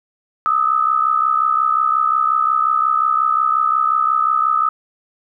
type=tone pair together; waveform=sine; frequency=1231 / 1296.6 Hz; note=D#6 / E6; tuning=-19 / -29 cents; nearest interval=minor second; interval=90 cents; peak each=-16 dBFS; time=0.46-4.69 s; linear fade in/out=0 ms; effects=none